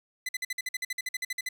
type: tone bursts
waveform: sawtooth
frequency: 2015 Hz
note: B6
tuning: 34 cents sharp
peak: -26 dBFS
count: 16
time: 0.26-1.489 s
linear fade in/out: 5 ms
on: 29 ms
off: 51 ms
effects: none